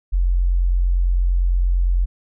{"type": "tone", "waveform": "sine", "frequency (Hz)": 44.4, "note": "F1", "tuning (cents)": 29, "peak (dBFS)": -14, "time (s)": [0.12, 2.06], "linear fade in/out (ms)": 20, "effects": []}